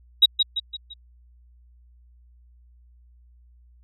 sine tone with echo, 3820 Hz, A#7, 42 cents sharp, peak -8 dBFS, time 0.22-0.26 s, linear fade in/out 10 ms, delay 170 ms, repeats 4, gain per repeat -7 dB, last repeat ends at 0.94 s, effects tanh soft clip ceiling -6 dBFS + added 60 Hz sine -51 dBFS peak until 3.83 s

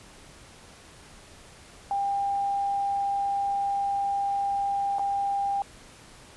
sine tone with dropouts, 798 Hz, G5, 31 cents sharp, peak -24 dBFS, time 1.91-5.62 s, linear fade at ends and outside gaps 1 ms, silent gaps 4.985-4.994 s, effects pink hiss -50 dBFS RMS until 6.36 s + resampled to 24000 Hz

